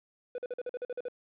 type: tone bursts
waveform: triangle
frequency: 493.9 Hz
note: B4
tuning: in tune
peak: -31 dBFS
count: 10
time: 0.35-1.084 s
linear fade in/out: 2 ms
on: 32 ms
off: 46 ms
effects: resampled to 8000 Hz + 11-bit